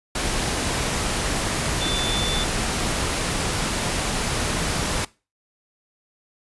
sine tone in noise, 3520 Hz, A7, in tune, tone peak -25 dBFS, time 1.81-2.44 s, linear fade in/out 5 ms, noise pink, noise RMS -24 dBFS, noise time 0.15-5.05 s, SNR -4 dB, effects noise-tail reverb RT60 0.3 s tail -21 dB re dry + resampled to 24000 Hz

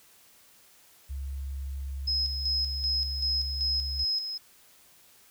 sine tone, 68.3 Hz, C#2, 25 cents flat, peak -32 dBFS, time 1.09-4.05 s, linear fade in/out 20 ms
sine tone with tremolo, 5120 Hz, D#8, 49 cents sharp, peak -25 dBFS, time 2.07-4.38 s, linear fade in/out 10 ms, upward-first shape square, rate 2.6 Hz, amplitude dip 55%
effects white hiss -58 dBFS RMS until 5.3 s

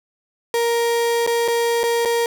35% pulse tone with dropouts, 468 Hz, A#4, 7 cents sharp, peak -15 dBFS, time 0.54-2.26 s, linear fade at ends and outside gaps 1 ms, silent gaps 1.265-1.274 / 1.479-1.483 / 1.833-1.838 / 2.051-2.056 s, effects none

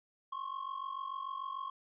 triangle ring-modulated tone, 1081 Hz, C#6, 44 cents flat, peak -33 dBFS, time 0.32-1.7 s, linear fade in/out 5 ms, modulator 23.4 Hz, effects resampled to 8000 Hz

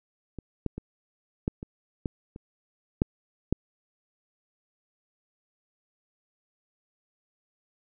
clicks, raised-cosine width 3 ms, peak -24 / -15 / -22 / -13 / -24 / -16 / -28 / -8 / -10 dBFS, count 9, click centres 0.387 / 0.663 / 0.78 / 1.479 / 1.629 / 2.058 / 2.361 / 3.019 / 3.526 s, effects none

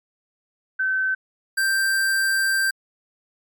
sine / square tone pair in turn, 1534 / 1571.7 Hz, G6 / G6, -38 / +4 cents, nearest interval unison, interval 42 cents, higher second, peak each -19 dBFS, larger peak neither, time 0.79-1.15 / 1.57-2.71 s, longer second, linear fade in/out 10 ms, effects MP3 96 kbps

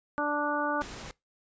harmonic tone, 293.7 Hz, D4, in tune, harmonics 1 / 2 / 3 / 4 / 5, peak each -33 / -33 / -33 / -33 / -33 dBFS, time 0.18-0.82 s, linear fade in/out 0 ms
pink noise, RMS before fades -42 dBFS, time 0.81-1.11 s, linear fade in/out 0 ms
effects noise-tail reverb RT60 0.2 s tail -22 dB re dry + resampled to 16000 Hz

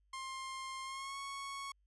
sawtooth tone with pitch glide, 1059 to 1105.2 Hz, C6 to C#6, +21 to -6 cents, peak -38 dBFS, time 0.13-1.72 s, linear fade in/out 5 ms, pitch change +73 cents, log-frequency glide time 0.83-1.18 s, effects added 50 Hz sine -70 dBFS peak until 1.86 s + resampled to 24000 Hz

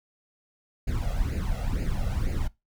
brown noise with flanger, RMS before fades -27 dBFS, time 0.87-2.48 s, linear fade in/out 10 ms, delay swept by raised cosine 0.43 to 1.53 ms, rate 2.1 Hz, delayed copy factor +0.8, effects noise-tail reverb RT60 0.2 s tail -21 dB re dry

